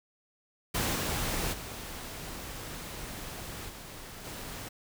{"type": "noise with level steps", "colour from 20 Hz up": "pink", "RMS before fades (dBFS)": [-30, -32, -41, -45, -41], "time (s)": [0.74, 4.69], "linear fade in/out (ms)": 10, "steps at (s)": [0.94, 1.52, 3.68, 4.24], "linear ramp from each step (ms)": 20, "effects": []}